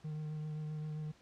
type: tone with vibrato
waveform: triangle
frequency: 153.3 Hz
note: D#3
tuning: 25 cents flat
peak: -36 dBFS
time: 0.04-1.12 s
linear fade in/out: 10 ms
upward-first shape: triangle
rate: 7.6 Hz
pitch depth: 19 cents each way
effects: pink hiss -65 dBFS RMS until 1.21 s + low-pass 6000 Hz 12 dB/octave